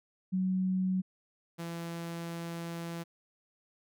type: tone pair in turn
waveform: sine / sawtooth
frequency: 186.6 / 168.49 Hz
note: F#3 / E3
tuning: +15 / +38 cents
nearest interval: major second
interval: 177 cents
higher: first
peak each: -27 / -33 dBFS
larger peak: first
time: 0.32-1.02 / 1.58-3.04 s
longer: second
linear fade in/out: 20 ms
effects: none